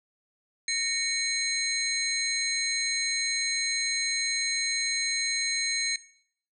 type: tone cluster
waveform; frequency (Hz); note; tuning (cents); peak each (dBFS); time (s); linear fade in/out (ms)
sine; 1844 / 2227 / 4109 / 6530 / 8540; A#6 / C#7 / C8 / G#8 / C9; -19 / +7 / -32 / -30 / +34; -36 / -32 / -30 / -32 / -38; 0.68-5.96; 2
effects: noise-tail reverb RT60 0.6 s tail -19 dB re dry